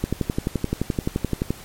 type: click train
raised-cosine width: 3 ms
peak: -8 dBFS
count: 18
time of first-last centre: 0.04-1.506 s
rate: 11.6 Hz
effects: pink hiss -42 dBFS RMS until 1.64 s + MP3 64 kbps